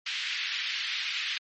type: band-pass noise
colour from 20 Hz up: pink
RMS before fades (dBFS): -33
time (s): 0.06-1.38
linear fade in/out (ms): 5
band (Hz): 2000 to 4300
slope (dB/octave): 24
effects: MP3 32 kbps